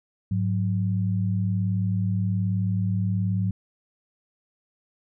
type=tone pair together; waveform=sine; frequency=104.11 / 182.9 Hz; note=G#2 / F#3; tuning=+5 / -20 cents; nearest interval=minor seventh; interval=975 cents; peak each=-23 / -26 dBFS; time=0.31-3.51 s; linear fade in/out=5 ms; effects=none